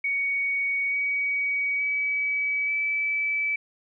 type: tone with pitch steps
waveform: sine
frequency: 2238 / 2260 / 2282 / 2305 Hz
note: C#7 / C#7 / C#7 / D7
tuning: +16 / +33 / +50 / -33 cents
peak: -23 dBFS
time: 0.04-3.56 s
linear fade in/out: 5 ms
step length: 880 ms
effects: none

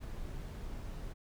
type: noise with ADSR envelope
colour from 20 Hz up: brown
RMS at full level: -39 dBFS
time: 0-1.14 s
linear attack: 40 ms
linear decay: 4 ms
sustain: -3 dB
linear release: 26 ms
effects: none

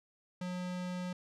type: tone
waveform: square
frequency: 180.6 Hz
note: F#3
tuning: 42 cents flat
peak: -37 dBFS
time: 0.41-1.13 s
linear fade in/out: 5 ms
effects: low-pass 7000 Hz 12 dB/octave

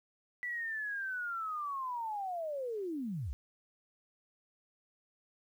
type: linear sweep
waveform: sine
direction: down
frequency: 1975.5 to 51.91 Hz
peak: -35 dBFS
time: 0.43-3.33 s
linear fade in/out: 0 ms
effects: 11-bit

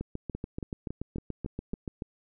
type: two click trains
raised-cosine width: 3 ms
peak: -22 / -21 dBFS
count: 6 / 15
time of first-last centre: 0.35-1.739 / 0.01-2.021 s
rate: 3.6 / 6.96 Hz
effects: none

